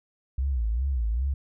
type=tone with vibrato; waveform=sine; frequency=61.2 Hz; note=B1; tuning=15 cents flat; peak=-23 dBFS; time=0.38-1.34 s; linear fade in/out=5 ms; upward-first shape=sine; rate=2.5 Hz; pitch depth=220 cents each way; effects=none